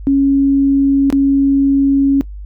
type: tone with dropouts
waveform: sine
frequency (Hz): 275.9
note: C#4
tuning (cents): -8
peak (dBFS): -8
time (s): 0.07-2.21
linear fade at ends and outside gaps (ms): 0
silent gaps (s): 1.102-1.126
effects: noise-tail reverb RT60 0.1 s tail -19 dB re dry + added 50 Hz sine -26 dBFS peak until 2.45 s